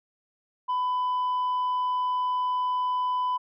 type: tone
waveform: sine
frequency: 1000 Hz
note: B5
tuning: 21 cents sharp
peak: -21 dBFS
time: 0.68-3.38 s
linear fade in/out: 20 ms
effects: tanh soft clip ceiling -23 dBFS